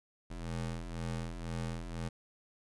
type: ring-modulated tone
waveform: 25% pulse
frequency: 84 Hz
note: E2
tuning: 33 cents sharp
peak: -30 dBFS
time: 0.3-2.09 s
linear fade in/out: 10 ms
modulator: 41 Hz
effects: resampled to 24000 Hz